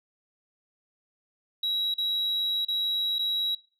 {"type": "tone with dropouts", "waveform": "sine", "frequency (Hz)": 3871, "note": "B7", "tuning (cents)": -35, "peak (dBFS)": -23, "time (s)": [1.63, 3.55], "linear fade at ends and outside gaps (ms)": 5, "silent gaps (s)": [[1.941, 1.981], [2.65, 2.683], [3.185, 3.191]], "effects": ["noise-tail reverb RT60 0.4 s tail -21 dB re dry", "tanh soft clip ceiling -23 dBFS"]}